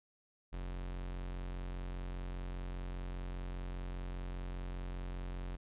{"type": "tone", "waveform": "45% pulse", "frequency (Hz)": 45, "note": "F#1", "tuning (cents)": -47, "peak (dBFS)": -39, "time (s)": [0.52, 5.57], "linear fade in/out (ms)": 20, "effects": ["resampled to 8000 Hz"]}